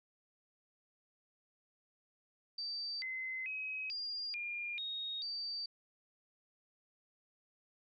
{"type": "tone with pitch steps", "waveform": "sine", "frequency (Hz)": [4650, 2053, 2541, 4805, 2409, 3740, 4634], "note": ["D8", "C7", "D#7", "D8", "D7", "A#7", "D8"], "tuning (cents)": [-18, -33, 36, 39, 43, 5, -24], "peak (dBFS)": -38, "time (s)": [2.58, 5.66], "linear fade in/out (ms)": 5, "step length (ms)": 440, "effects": []}